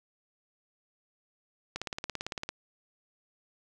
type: click train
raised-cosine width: 0.2 ms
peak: -17 dBFS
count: 14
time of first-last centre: 1.76-2.49 s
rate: 17.8 Hz
effects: none